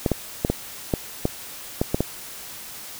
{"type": "clicks", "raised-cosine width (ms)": 2, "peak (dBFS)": -6, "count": 9, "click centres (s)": [0.062, 0.117, 0.449, 0.5, 0.938, 1.254, 1.815, 1.945, 2.006], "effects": ["white hiss -38 dBFS RMS until 2.99 s"]}